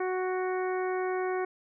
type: harmonic tone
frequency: 370 Hz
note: F#4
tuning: in tune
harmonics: 1 / 2 / 3 / 4 / 5 / 6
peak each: -29 / -35 / -39 / -41 / -43 / -45 dBFS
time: 0-1.45 s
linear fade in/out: 5 ms
effects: none